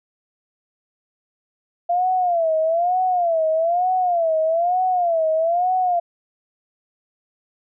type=tone with vibrato; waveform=sine; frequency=686 Hz; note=F5; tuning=31 cents flat; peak=-16 dBFS; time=1.89-6 s; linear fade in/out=10 ms; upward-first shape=sine; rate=1.1 Hz; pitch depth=140 cents each way; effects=none